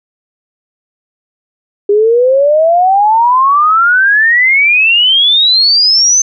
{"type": "exponential sweep", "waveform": "sine", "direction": "up", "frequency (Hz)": [401.8, 6272], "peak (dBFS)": -5, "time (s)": [1.89, 6.22], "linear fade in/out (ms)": 5, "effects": []}